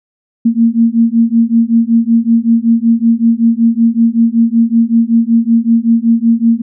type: beating tone pair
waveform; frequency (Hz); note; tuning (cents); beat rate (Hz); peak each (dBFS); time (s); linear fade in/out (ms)
sine; 227.6 / 232.9; A#3 / A#3; -41 / -1; 5.3; -10; 0.45-6.62; 10
effects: none